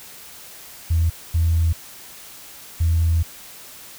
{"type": "tone bursts at uneven times", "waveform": "sine", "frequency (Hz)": 82.6, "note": "E2", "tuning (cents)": 4, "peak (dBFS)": -14, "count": 3, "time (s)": [[0.9, 1.1], [1.34, 1.73], [2.8, 3.23]], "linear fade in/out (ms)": 10, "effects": ["tanh soft clip ceiling -10 dBFS", "white hiss -41 dBFS RMS until 3.98 s"]}